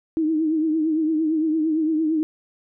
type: tone with vibrato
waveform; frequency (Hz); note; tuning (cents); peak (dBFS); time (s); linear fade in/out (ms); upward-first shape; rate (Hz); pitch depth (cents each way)
sine; 315; D#4; +21; -18; 0.17-2.23; 0; triangle; 8.8; 76
effects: none